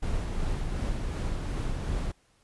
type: noise with tremolo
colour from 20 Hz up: brown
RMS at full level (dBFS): -29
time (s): 0.02-2.12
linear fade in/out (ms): 10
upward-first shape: sine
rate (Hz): 2.7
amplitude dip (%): 25
effects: pink hiss -66 dBFS RMS until 2.43 s + resampled to 24000 Hz

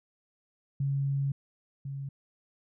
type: tone pair in turn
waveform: sine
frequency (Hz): 138.59 / 138.05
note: C#3 / C#3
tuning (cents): 0 / -7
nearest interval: unison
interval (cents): 7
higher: first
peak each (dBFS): -26 / -34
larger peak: first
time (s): 0.8-1.32 / 1.85-2.09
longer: first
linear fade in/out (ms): 5
effects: none

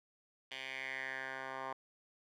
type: tone with band-pass filter sweep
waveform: 10% pulse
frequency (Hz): 132.6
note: C3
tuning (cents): +23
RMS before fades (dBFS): -43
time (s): 0.51-1.73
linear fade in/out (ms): 5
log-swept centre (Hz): 2800 to 1100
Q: 4.1
effects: none

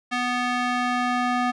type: tone with band-pass filter sweep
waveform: square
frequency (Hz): 246.9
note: B3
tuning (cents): 0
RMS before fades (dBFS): -24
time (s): 0.11-1.52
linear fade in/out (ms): 20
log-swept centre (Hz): 1900 to 1100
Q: 0.89
effects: resampled to 24000 Hz

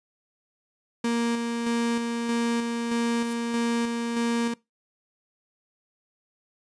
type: tone with tremolo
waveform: 35% pulse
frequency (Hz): 234.1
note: A#3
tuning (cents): +8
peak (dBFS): -21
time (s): 1.04-4.54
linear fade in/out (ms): 5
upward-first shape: square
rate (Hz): 1.6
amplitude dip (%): 35
type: noise with exponential growth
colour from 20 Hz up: violet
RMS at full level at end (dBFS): -35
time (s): 2.92-3.33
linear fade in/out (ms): 1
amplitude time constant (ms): 87
effects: noise-tail reverb RT60 0.2 s tail -22 dB re dry + resampled to 22050 Hz

